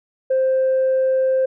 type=tone; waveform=sine; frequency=524 Hz; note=C5; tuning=2 cents sharp; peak=-13 dBFS; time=0.3-1.46 s; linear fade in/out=10 ms; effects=tanh soft clip ceiling -12 dBFS